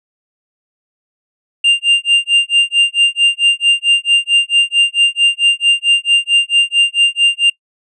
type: tone with tremolo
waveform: triangle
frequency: 2794 Hz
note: F7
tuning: in tune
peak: -4 dBFS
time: 1.64-7.5 s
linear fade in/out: 5 ms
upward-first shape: sine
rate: 4.5 Hz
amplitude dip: 100%
effects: noise-tail reverb RT60 0.1 s tail -25 dB re dry + resampled to 24000 Hz